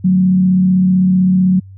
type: tone with frequency modulation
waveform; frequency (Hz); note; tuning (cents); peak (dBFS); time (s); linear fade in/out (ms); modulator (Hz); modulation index
sine; 185; F#3; 0; -8; 0.04-1.6; 10; 35.7; 0.31
effects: added 96 Hz sine -33 dBFS peak until 1.77 s